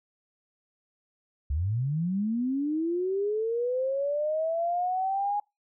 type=linear sweep; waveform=sine; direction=up; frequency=65 to 830.6 Hz; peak=-25 dBFS; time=1.5-5.4 s; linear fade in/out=5 ms; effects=noise-tail reverb RT60 0.2 s tail -25 dB re dry